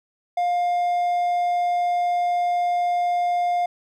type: tone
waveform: triangle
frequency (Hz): 706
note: F5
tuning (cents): +19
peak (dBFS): -17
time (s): 0.37-3.66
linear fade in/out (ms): 5
effects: none